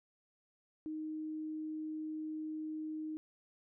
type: tone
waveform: sine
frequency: 311.1 Hz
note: D#4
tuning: in tune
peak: -38 dBFS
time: 0.86-3.17 s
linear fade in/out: 0 ms
effects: none